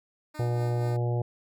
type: tone with tremolo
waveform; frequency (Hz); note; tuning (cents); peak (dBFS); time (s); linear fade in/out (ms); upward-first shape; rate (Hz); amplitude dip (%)
10% pulse; 304.8; D#4; -36; -33; 0.34-0.97; 10; sine; 4.2; 45
type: harmonic tone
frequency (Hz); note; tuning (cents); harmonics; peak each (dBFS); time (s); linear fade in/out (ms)
120; B2; -49; 1 / 3 / 4 / 5 / 6 / 7; -25 / -35 / -37 / -39 / -41 / -42; 0.39-1.22; 5
effects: none